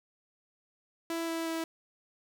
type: tone with pitch steps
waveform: sawtooth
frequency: 331.6 / 329.1 / 326.7 Hz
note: E4 / E4 / E4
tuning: +10 / -3 / -15 cents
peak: -28 dBFS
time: 1.1-1.64 s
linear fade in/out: 2 ms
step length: 180 ms
effects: 11-bit